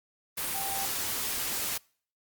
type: tone in noise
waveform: sine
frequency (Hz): 784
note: G5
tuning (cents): 0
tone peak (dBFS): -35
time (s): 0.54-0.86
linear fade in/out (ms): 10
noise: white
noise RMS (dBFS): -32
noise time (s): 0.37-1.78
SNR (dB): -6
effects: noise-tail reverb RT60 0.5 s tail -26 dB re dry + Opus 32 kbps